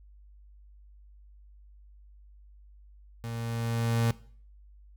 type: tone with level ramp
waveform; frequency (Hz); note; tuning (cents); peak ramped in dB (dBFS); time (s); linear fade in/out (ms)
35% pulse; 115.9; A#2; -10; -33 to -21; 3.24-4.11; 0
effects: noise-tail reverb RT60 0.5 s tail -19 dB re dry + added 50 Hz sine -51 dBFS peak until 4.96 s